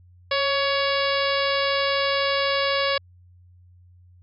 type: harmonic tone with a mistuned harmonic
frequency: 561 Hz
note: C#5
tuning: 21 cents sharp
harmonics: 1 / 2 / 3 / 4 / 5 / 6 / 7 / 8 / 9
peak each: -24 / -27 / -29 / -30 / -31 / -32 / -32 / -33 / -34 dBFS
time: 0.31-2.98 s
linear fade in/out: 5 ms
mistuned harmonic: 1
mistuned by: -31 cents
effects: added 89 Hz sine -49 dBFS peak until 4.22 s